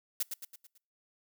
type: noise with echo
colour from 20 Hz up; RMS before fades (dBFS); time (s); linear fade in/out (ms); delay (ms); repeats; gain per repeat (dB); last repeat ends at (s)
blue; -31; 0.2-0.23; 5; 110; 5; -6; 0.78
effects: noise-tail reverb RT60 0.4 s tail -25 dB re dry